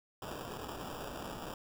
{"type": "noise with sample-and-hold", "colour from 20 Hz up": "violet", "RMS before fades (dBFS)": -43, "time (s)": [0.22, 1.54], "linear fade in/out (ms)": 2, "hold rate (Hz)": 2100, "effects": []}